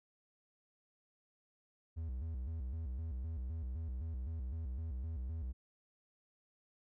triangle tone with vibrato, 71.6 Hz, D2, 43 cents flat, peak -36 dBFS, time 1.96-5.53 s, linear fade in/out 20 ms, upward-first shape square, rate 3.9 Hz, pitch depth 220 cents each way, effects none

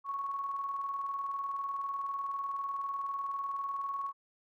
sine tone with tremolo, 1108 Hz, C#6, 1 cent flat, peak -32 dBFS, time 0.04-4.13 s, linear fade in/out 50 ms, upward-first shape square, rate 20 Hz, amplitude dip 35%, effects none

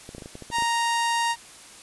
clicks, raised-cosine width 2 ms, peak -25 dBFS, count 10, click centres 0.091 / 0.149 / 0.182 / 0.222 / 0.259 / 0.354 / 0.423 / 0.502 / 0.585 / 0.623 s
sawtooth tone, 932.3 Hz, A#5, in tune, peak -18 dBFS, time 0.51-1.36 s, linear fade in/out 50 ms
effects white hiss -46 dBFS RMS until 1.82 s + resampled to 24000 Hz

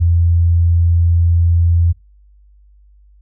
sine tone, 85 Hz, F2, 46 cents flat, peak -9 dBFS, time 0-1.93 s, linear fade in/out 20 ms, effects noise-tail reverb RT60 0.2 s tail -23 dB re dry + added 50 Hz sine -44 dBFS peak until 3.21 s

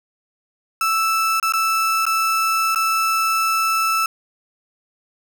35% pulse tone with dropouts, 1318.5 Hz, E6, in tune, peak -15 dBFS, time 0.81-4.06 s, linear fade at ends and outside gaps 2 ms, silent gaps 1.399-1.427 / 1.523-1.536 / 2.054-2.065 / 2.748-2.758 s, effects none

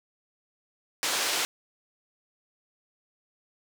white band-pass noise, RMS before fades -28 dBFS, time 1.03-1.45 s, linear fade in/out 0 ms, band 330 to 6500 Hz, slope 12 dB/octave, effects none

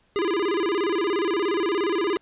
square tone with vibrato, 370.1 Hz, F#4, in tune, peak -22 dBFS, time 0.16-2.17 s, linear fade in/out 0 ms, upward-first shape square, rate 17 Hz, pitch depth 170 cents each way, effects pink hiss -64 dBFS RMS until 2.21 s + resampled to 8000 Hz

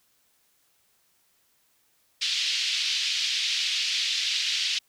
pink band-pass noise, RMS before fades -27 dBFS, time 2.21-4.79 s, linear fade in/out 10 ms, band 2800 to 5000 Hz, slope 24 dB/octave, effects white hiss -67 dBFS RMS until 4.88 s

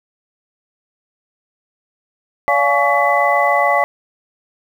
sine tone cluster, 573 / 700 / 842 / 1127 / 2001 Hz, D5 / F5 / G#5 / C#6 / B6, -43 / +4 / +24 / +28 / +22 cents, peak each -18 dBFS, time 2.48-3.84 s, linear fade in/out 0 ms, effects 7-bit

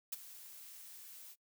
blue noise with ADSR envelope, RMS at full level -37 dBFS, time 0.12-1.36 s, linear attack 9 ms, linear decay 22 ms, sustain -16 dB, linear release 51 ms, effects noise-tail reverb RT60 0.1 s tail -24 dB re dry

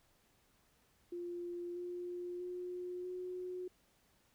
sine tone with pitch steps, 349.2 / 354.1 / 359 / 364 Hz, F4 / F4 / F4 / F#4, 0 / +24 / +48 / -28 cents, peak -40 dBFS, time 1.12-3.68 s, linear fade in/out 5 ms, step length 640 ms, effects pink hiss -72 dBFS RMS until 4.34 s

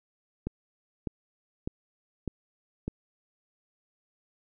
click train, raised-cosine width 3 ms, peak -18 dBFS, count 5, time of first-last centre 0.47-2.88 s, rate 1.66 Hz, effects none

